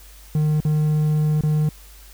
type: tone with dropouts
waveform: triangle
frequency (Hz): 152.5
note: D#3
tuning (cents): -34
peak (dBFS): -14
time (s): 0.35-1.69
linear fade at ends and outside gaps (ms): 2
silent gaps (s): 0.604-0.65 / 1.41-1.435
effects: added 50 Hz sine -43 dBFS peak until 2.13 s + white hiss -48 dBFS RMS until 2.13 s